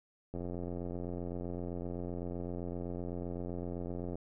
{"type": "click train", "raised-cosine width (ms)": 2, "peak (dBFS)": -27, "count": 336, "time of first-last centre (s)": [0.34, 4.155], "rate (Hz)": 87.8, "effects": []}